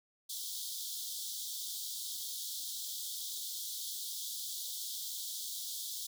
pink high-pass noise, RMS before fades -41 dBFS, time 0.29-6.07 s, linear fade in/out 10 ms, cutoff 3300 Hz, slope 96 dB/octave, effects none

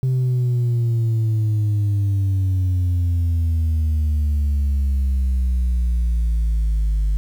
sine exponential sweep, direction down, 130.81 to 50.3 Hz, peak -13 dBFS, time 0.03-7.17 s, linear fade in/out 0 ms, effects tanh soft clip ceiling -15 dBFS + 8-bit

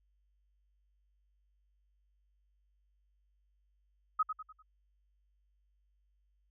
sine tone with echo, 1266 Hz, D#6, 30 cents sharp, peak -25 dBFS, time 4.19-4.23 s, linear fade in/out 10 ms, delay 99 ms, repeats 4, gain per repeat -8 dB, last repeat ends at 4.626 s, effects added 50 Hz sine -70 dBFS peak until 6.5 s

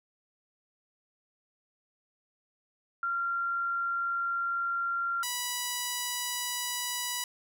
sine / 5% pulse tone pair in turn, 1381 / 980.5 Hz, F6 / B5, -20 / -13 cents, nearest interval tritone, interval 593 cents, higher first, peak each -28 / -19 dBFS, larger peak second, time 3.03-5.23 / 5.23-7.24 s, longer first, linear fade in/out 2 ms, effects none

